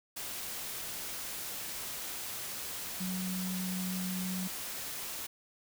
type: tone in noise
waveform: sine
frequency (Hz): 185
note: F#3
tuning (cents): 0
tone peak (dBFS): -34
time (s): 3-4.48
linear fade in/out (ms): 10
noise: white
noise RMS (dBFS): -40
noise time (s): 0.16-5.27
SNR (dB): +3
effects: none